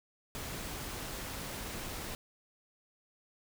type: noise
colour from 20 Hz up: pink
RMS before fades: -41 dBFS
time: 0.35-2.15 s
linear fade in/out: 0 ms
effects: none